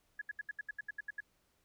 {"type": "tone bursts", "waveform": "sine", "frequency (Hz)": 1686, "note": "G#6", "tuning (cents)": 26, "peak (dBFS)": -37, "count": 11, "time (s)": [0.19, 1.205], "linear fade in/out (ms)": 5, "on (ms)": 25, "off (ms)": 74, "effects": ["pink hiss -75 dBFS RMS until 1.64 s"]}